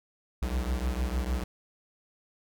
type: beating tone pair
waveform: square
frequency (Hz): 60.6 / 67.2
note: B1 / C2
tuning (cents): -32 / +47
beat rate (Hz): 6.6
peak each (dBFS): -30 / -33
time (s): 0.42-1.44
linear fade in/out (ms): 5
effects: none